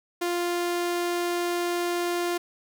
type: tone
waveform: sawtooth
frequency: 349.2 Hz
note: F4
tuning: in tune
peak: -21 dBFS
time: 0.21-2.38 s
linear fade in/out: 10 ms
effects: none